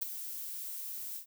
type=noise with ADSR envelope; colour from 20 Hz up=violet; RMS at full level=-31 dBFS; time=0.01-1.26 s; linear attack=13 ms; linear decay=13 ms; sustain=-10 dB; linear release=100 ms; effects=none